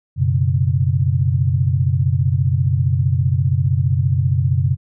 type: chord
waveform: sine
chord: F# suspended fourth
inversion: none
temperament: equal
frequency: 92.5 / 123.47 / 138.59 Hz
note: F#2 / B2 / C#3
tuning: 0 / 0 / 0 cents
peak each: -18 dBFS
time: 0.16-4.77 s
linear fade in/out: 50 ms
effects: none